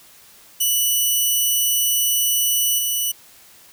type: tone with level steps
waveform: 5% pulse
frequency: 2960 Hz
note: F#7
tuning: in tune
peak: -8 / -11 dBFS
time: 0.6-3.12 s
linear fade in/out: 10 ms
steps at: 2.78 s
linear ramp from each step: 10 ms
effects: white hiss -48 dBFS RMS until 3.72 s